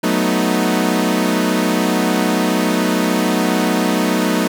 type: chord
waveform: sawtooth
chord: B dominant seventh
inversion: second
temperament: equal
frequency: 185 / 220 / 246.9 / 311.1 Hz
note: F#3 / A3 / B3 / D#4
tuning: 0 / 0 / 0 / 0 cents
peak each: -16 / -16 / -16 / -16 dBFS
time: 0.03-4.48 s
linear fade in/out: 10 ms
effects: none